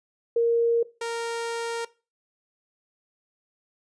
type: tone pair in turn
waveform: sine / sawtooth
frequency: 466.2 / 464 Hz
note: A#4 / A#4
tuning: 0 / -8 cents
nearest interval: unison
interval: 8 cents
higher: first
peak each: -18 / -24 dBFS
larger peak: first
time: 0.36-0.83 / 1.01-1.85 s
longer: second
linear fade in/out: 5 ms
effects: noise-tail reverb RT60 0.3 s tail -19 dB re dry + resampled to 22050 Hz